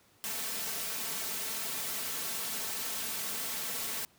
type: noise with comb filter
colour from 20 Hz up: white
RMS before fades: -36 dBFS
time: 0.24-4.05 s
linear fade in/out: 0 ms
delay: 4.5 ms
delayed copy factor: +0.6
effects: pink hiss -64 dBFS RMS until 4.18 s + high-pass 80 Hz 12 dB/octave